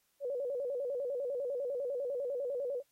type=tone with vibrato; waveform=sine; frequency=525 Hz; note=C5; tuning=6 cents sharp; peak=-33 dBFS; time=0.2-2.83 s; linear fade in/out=50 ms; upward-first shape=square; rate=10 Hz; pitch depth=120 cents each way; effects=white hiss -75 dBFS RMS until 2.91 s + AAC 48 kbps